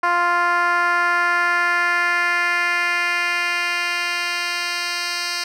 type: tone with band-pass filter sweep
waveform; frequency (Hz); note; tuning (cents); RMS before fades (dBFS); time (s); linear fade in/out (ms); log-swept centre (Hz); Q
10% pulse; 349.2; F4; 0; -20; 0.03-5.44; 5; 1100 to 4200; 1.7
effects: none